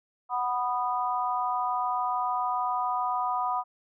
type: chord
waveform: sine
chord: B major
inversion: second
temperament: just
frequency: 740.8 / 987.8 / 1234.7 Hz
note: F#5 / B5 / D#6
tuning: +2 / 0 / -14 cents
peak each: -30 / -29 / -31 dBFS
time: 0.29-3.64 s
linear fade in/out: 50 ms
effects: none